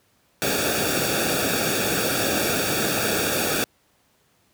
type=noise with comb filter; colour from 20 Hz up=pink; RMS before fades=-23 dBFS; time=0.42-3.64 s; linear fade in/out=0 ms; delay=0.98 ms; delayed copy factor=-0.85; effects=pink hiss -63 dBFS RMS until 4.53 s + high-pass 80 Hz 12 dB/octave